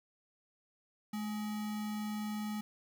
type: tone with sample-and-hold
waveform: sine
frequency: 212.8 Hz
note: G#3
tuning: 42 cents sharp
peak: -35 dBFS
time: 1.13-2.61 s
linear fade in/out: 5 ms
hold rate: 1050 Hz
effects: none

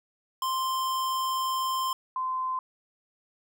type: tone pair in turn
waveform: square / sine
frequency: 1046 / 1032.8 Hz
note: C6 / C6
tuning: -1 / -23 cents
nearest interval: unison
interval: 22 cents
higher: first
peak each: -27 dBFS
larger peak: neither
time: 0.42-1.93 / 2.16-2.59 s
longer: first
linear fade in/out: 2 ms
effects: none

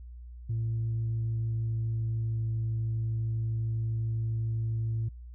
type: tone with pitch glide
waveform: sine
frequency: 113.5 to 112.52 Hz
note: A#2 to A2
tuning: -46 to +39 cents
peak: -26 dBFS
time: 0.49-5.09 s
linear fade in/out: 10 ms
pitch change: -15 cents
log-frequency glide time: 0.89-2.75 s
effects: tanh soft clip ceiling -25 dBFS + added 60 Hz sine -42 dBFS peak until 5.34 s

